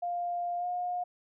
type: tone with pitch glide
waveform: sine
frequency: 701 to 714.9 Hz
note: F5 to F5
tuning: +6 to +40 cents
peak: -30 dBFS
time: 0.02-1.04 s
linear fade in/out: 10 ms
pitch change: +34 cents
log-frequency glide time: 0.58-0.66 s
effects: none